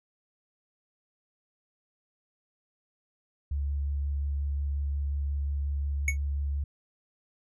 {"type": "tone with vibrato", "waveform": "sine", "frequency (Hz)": 70.9, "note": "C#2", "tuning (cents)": 40, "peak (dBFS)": -27, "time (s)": [3.51, 6.64], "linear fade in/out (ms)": 5, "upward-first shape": "square", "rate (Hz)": 5.6, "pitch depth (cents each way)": 9}
{"type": "tone with exponential decay", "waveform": "square", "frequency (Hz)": 2217, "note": "C#7", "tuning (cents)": 0, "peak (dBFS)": -22, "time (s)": [6.08, 6.17], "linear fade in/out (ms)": 2, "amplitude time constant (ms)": 18}
{"effects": ["resampled to 24000 Hz"]}